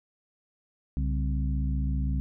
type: harmonic tone with a mistuned harmonic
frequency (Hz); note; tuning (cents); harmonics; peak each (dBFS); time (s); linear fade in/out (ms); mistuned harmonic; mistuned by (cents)
65.41; C2; 0; 1 / 2 / 3 / 4; -26 / -32 / -36 / -38; 0.97-2.2; 0; 2; +130
effects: none